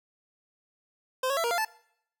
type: tone with pitch steps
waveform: 25% pulse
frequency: 517 / 552 / 665 / 471.3 / 695 / 875 Hz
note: C5 / C#5 / E5 / A#4 / F5 / A5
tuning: -21 / -7 / +15 / +19 / -9 / -10 cents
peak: -22 dBFS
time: 1.23-1.65 s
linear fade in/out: 5 ms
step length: 70 ms
effects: noise-tail reverb RT60 0.7 s tail -22 dB re dry